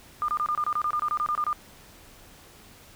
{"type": "tone bursts", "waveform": "sine", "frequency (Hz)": 1208, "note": "D6", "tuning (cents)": 48, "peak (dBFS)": -23, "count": 15, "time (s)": [0.22, 1.529], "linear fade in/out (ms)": 0, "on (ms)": 63, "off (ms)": 26, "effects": ["pink hiss -51 dBFS RMS until 2.95 s"]}